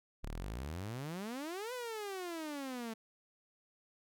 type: exponential two-way sweep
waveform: sawtooth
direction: up then down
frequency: 32.7 to 511 to 219.5 Hz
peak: -36 dBFS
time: 0.23-2.94 s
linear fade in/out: 10 ms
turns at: 1.73 s
effects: none